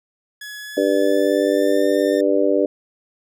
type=tone with pitch glide; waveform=sawtooth; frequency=1691 to 1801.9 Hz; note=G#6 to A6; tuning=+31 to +41 cents; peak=-28 dBFS; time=0.41-2.21 s; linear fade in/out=5 ms; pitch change=+110 cents; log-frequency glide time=0.59-1.89 s
type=harmonic tone; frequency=98.5 Hz; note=G2; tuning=9 cents sharp; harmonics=3 / 4 / 5 / 6; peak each=-20 / -20 / -20 / -20 dBFS; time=0.77-2.66 s; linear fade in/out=5 ms
effects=none